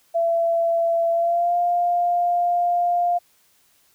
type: tone with pitch glide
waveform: sine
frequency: 672 to 701.3 Hz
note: E5 to F5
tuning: +33 to +7 cents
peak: -17 dBFS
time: 0.14-3.19 s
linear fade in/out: 20 ms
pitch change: +74 cents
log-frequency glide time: 1.11-1.56 s
effects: white hiss -60 dBFS RMS until 3.94 s